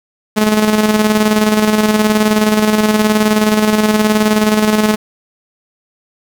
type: tone with tremolo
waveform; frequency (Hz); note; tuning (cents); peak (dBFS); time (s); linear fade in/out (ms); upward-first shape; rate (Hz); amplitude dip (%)
sawtooth; 213.9; A3; -49; -4; 0.36-4.96; 20; square; 19; 45
effects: 7-bit